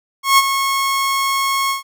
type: tone with ADSR envelope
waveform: sawtooth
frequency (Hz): 1092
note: C#6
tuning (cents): -26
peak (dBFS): -3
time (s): 0.23-1.83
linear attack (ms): 150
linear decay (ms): 34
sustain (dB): -9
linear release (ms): 130
effects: none